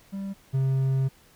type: tone pair in turn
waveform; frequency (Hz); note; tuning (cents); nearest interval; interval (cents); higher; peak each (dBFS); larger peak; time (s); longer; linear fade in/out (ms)
triangle; 196 / 133.59; G3 / C3; 0 / +36; perfect fifth; 664; first; -28 / -19; second; 0.12-0.34 / 0.53-1.09; second; 20
effects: pink hiss -57 dBFS RMS until 1.35 s